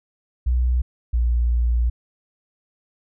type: tone pair in turn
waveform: sine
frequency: 61.74 / 59.22 Hz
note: B1 / A#1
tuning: 0 / +28 cents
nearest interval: minor second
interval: 72 cents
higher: first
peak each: -16 dBFS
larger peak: neither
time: 0.46-0.82 / 1.13-1.9 s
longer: second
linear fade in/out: 10 ms
effects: none